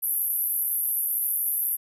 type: band-pass noise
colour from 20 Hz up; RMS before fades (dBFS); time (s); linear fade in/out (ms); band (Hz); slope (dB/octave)
white; -26; 0.02-1.77; 20; 11000 to 13000; 96
effects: resampled to 32000 Hz